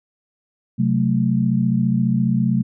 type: chord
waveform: sine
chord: F# diminished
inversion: second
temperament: equal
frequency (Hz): 130.81 / 185 / 220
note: C3 / F#3 / A3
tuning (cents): 0 / 0 / 0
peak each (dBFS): -20 / -20 / -19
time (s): 0.78-2.63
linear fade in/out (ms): 20
effects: none